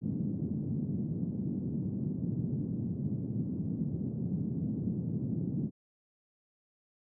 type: band-pass noise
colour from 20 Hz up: white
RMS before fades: -34 dBFS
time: 0.01-5.71 s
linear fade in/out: 50 ms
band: 110 to 240 Hz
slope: 24 dB/octave
effects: none